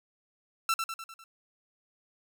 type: tone with echo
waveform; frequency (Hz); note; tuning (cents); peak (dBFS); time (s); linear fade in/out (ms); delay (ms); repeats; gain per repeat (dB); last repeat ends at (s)
sawtooth; 1339; E6; +27; -21; 0.69-0.74; 2; 100; 5; -5; 1.24
effects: none